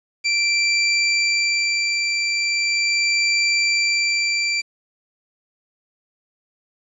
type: tone with tremolo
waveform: 25% pulse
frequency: 2349 Hz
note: D7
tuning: in tune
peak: -12 dBFS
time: 0.24-4.62 s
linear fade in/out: 20 ms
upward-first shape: sine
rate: 0.39 Hz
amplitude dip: 30%
effects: resampled to 22050 Hz + 8-bit